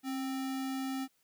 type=tone with sample-and-hold; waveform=sine; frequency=267.1 Hz; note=C4; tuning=36 cents sharp; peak=-33 dBFS; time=0.03-1.08 s; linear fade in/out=50 ms; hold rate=1050 Hz; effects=white hiss -73 dBFS RMS until 1.23 s

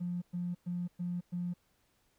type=tone bursts; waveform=triangle; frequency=176.2 Hz; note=F3; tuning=16 cents sharp; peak=-29 dBFS; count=5; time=0-1.54 s; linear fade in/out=20 ms; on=220 ms; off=110 ms; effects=tanh soft clip ceiling -31 dBFS + pink hiss -73 dBFS RMS until 2.18 s

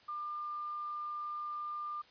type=tone; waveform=sine; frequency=1199 Hz; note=D6; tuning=36 cents sharp; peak=-37 dBFS; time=0.08-2.02 s; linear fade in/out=10 ms; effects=white hiss -62 dBFS RMS until 2.1 s + resampled to 11025 Hz

